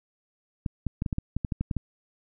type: clicks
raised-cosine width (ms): 5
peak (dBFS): -15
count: 12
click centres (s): 0.662 / 0.867 / 1.021 / 1.062 / 1.128 / 1.184 / 1.366 / 1.448 / 1.522 / 1.61 / 1.712 / 1.767
effects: none